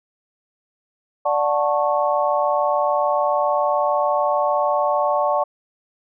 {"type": "chord", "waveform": "sine", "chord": "D major seventh", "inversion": "none", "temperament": "just", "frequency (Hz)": [587.3, 734.2, 881, 1101.2], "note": ["D5", "F#5", "A5", "C#6"], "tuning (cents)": [0, -14, 2, -12], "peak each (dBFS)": [-20, -23, -23, -23], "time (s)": [1.25, 5.44], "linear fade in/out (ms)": 10, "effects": []}